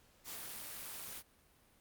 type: noise with amplitude modulation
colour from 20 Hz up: white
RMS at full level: -43 dBFS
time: 0.24-1.23 s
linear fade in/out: 50 ms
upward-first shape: sine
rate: 277 Hz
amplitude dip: 70%
effects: pink hiss -68 dBFS RMS until 1.8 s + Opus 48 kbps